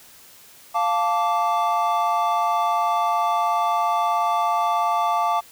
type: chord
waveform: triangle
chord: D minor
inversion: first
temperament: equal with one note detuned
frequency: 698.5 / 880 / 1163.2 Hz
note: F5 / A5 / D6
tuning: 0 / 0 / -17 cents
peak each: -21 dBFS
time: 0.74-5.41 s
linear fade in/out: 20 ms
effects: white hiss -48 dBFS RMS until 5.51 s